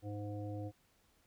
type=harmonic tone; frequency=103.5 Hz; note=G#2; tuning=5 cents flat; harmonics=1 / 3 / 5 / 7; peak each=-41 / -45 / -48 / -52 dBFS; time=0.02-0.72 s; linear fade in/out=50 ms; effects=pink hiss -72 dBFS RMS until 1.26 s